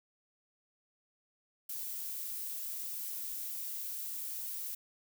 violet noise, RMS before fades -40 dBFS, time 1.69-4.75 s, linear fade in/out 5 ms, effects none

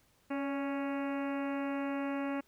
harmonic tone with a mistuned harmonic, 277.2 Hz, C#4, in tune, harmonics 1 / 2 / 3 / 4 / 5 / 6 / 7 / 8 / 9 / 10, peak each -34 / -40 / -44 / -46 / -48 / -50 / -51 / -52 / -53 / -54 dBFS, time 0.3-2.41 s, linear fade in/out 10 ms, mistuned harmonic 2, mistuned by +36 cents, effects pink hiss -69 dBFS RMS until 2.47 s

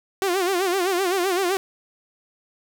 sawtooth tone with vibrato, 370 Hz, F#4, in tune, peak -16 dBFS, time 0.22-1.57 s, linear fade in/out 0 ms, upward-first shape sine, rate 7.8 Hz, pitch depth 120 cents each way, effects 8-bit

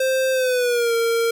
square tone with pitch glide, 524 to 461.5 Hz, C5 to A#4, +2 to -17 cents, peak -18 dBFS, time 0-1.31 s, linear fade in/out 5 ms, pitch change -219 cents, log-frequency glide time 0.32-0.94 s, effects none

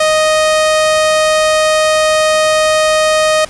sawtooth tone, 622.3 Hz, D#5, in tune, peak -5 dBFS, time 0-3.45 s, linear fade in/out 5 ms, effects pink hiss -35 dBFS RMS until 3.49 s + resampled to 24000 Hz

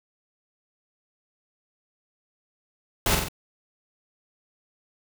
pink noise with echo, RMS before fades -22 dBFS, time 3.06-3.15 s, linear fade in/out 2 ms, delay 45 ms, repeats 3, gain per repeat -4 dB, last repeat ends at 3.285 s, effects none

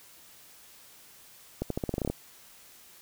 accelerating click train, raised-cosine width 2 ms, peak -16 dBFS, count 11, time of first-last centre 1.62-2.1 s, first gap 83 ms, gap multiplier 0.87, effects white hiss -54 dBFS RMS until 3.01 s

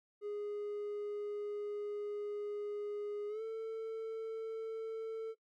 triangle tone with pitch glide, 413.8 to 446.1 Hz, G#4 to A4, -6 to +24 cents, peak -35 dBFS, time 0.21-5.35 s, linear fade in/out 50 ms, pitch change +130 cents, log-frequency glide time 3.28-3.42 s, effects noise-tail reverb RT60 0.1 s tail -19 dB re dry + tanh soft clip ceiling -32 dBFS

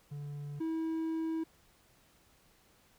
triangle tone pair in turn, 144.8 / 323.2 Hz, D3 / E4, -24 / -34 cents, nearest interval octave + major second, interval 1390 cents, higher second, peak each -37 / -30 dBFS, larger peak second, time 0.11-0.6 / 0.6-1.44 s, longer second, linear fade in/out 10 ms, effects pink hiss -66 dBFS RMS until 2.98 s

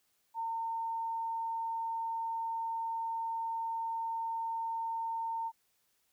sine tone, 910 Hz, A#5, 42 cents flat, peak -33 dBFS, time 0.34-5.52 s, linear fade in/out 50 ms, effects white hiss -75 dBFS RMS until 6.12 s

